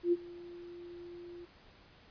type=tone with ADSR envelope; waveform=sine; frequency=348 Hz; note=F4; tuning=6 cents flat; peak=-23 dBFS; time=0.03-1.46 s; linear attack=94 ms; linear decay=35 ms; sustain=-22 dB; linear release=22 ms; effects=pink hiss -60 dBFS RMS until 2.1 s + resampled to 11025 Hz